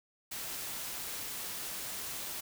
white noise, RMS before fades -40 dBFS, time 0.31-2.41 s, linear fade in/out 10 ms, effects none

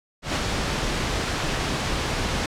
pink noise with ADSR envelope, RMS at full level -22 dBFS, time 0.22-2.46 s, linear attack 140 ms, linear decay 10 ms, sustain -3 dB, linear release 3 ms, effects low-pass 6000 Hz 12 dB/octave

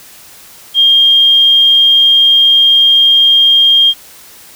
sine tone, 3216 Hz, G7, 44 cents sharp, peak -4 dBFS, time 0.74-3.94 s, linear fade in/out 50 ms, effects white hiss -37 dBFS RMS until 4.55 s

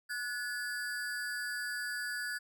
square ring-modulated tone, 1585 Hz, G6, 19 cents sharp, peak -33 dBFS, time 0.09-2.39 s, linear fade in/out 20 ms, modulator 120 Hz, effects none

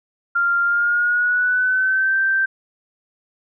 sine tone with pitch glide, 1393 to 1563.6 Hz, F6 to G6, -5 to -5 cents, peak -15 dBFS, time 0.35-2.46 s, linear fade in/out 10 ms, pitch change +200 cents, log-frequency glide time 0.63-2.17 s, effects none

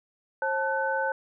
sine tone cluster, 536 / 878 / 1509 Hz, C5 / A5 / F#6, +42 / -4 / +34 cents, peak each -29 dBFS, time 0.42-1.12 s, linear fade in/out 2 ms, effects none

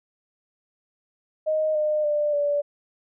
sine tone with pitch steps, 622.3 / 607.7 / 593.5 / 579.6 Hz, D#5 / D#5 / D5 / D5, 0 / -41 / +18 / -23 cents, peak -20 dBFS, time 1.46-2.62 s, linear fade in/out 20 ms, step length 290 ms, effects none

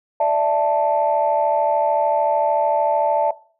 sine chord, D suspended second, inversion none, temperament just, 587.3 / 660.7 / 881 Hz, D5 / E5 / A5, 0 / +4 / +2 cents, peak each -19 / -18 / -18 dBFS, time 0.2-3.31 s, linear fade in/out 5 ms, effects noise-tail reverb RT60 0.4 s tail -18 dB re dry + tanh soft clip ceiling -7 dBFS

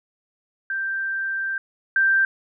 sine tone pair in turn, 1571 / 1571 Hz, G6 / G6, +3 / +3 cents, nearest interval unison, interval 0 cents, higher neither, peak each -23 / -15 dBFS, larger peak second, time 0.7-1.58 / 1.96-2.25 s, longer first, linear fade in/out 2 ms, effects none

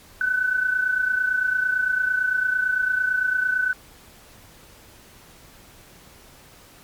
sine tone pair together, 1500 / 1528.9 Hz, F#6 / G6, +23 / -44 cents, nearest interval unison, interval 33 cents, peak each -20 / -26 dBFS, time 0.21-3.73 s, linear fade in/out 2 ms, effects pink hiss -49 dBFS RMS until 6.83 s + MP3 96 kbps

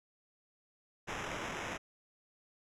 white noise with sample-and-hold, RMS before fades -40 dBFS, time 1.07-1.78 s, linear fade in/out 20 ms, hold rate 4410 Hz, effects low-pass 7000 Hz 12 dB/octave

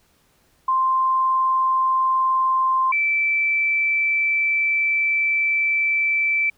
sine tone pair in turn, 1046.5 / 2325 Hz, C6 / D7, 0 / -18 cents, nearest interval octave + major second, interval 1382 cents, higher second, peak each -16 / -17 dBFS, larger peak first, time 0.68-2.92 / 2.92-6.5 s, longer second, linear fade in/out 5 ms, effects pink hiss -61 dBFS RMS until 6.57 s

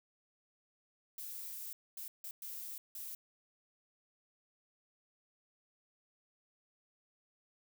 violet noise bursts at uneven times, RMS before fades -45 dBFS, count 5, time 1.18-1.73 / 1.97-2.08 / 2.24-2.31 / 2.42-2.78 / 2.95-3.15 s, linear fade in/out 2 ms, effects none

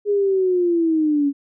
sine linear sweep, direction down, 415.3 to 277.2 Hz, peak -15 dBFS, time 0.05-1.33 s, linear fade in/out 50 ms, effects none

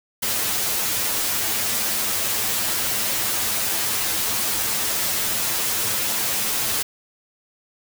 white noise with comb filter, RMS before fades -23 dBFS, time 0.22-6.83 s, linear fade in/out 10 ms, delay 9.2 ms, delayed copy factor +0.9, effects none

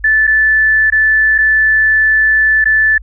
sine tone with dropouts, 1749 Hz, A6, 11 cents flat, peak -7 dBFS, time 0.04-2.98 s, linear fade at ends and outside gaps 5 ms, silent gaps 0.27-0.275 / 0.902-0.922 / 1.381-1.385 / 2.643-2.655 s, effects added 50 Hz sine -29 dBFS peak until 3.02 s

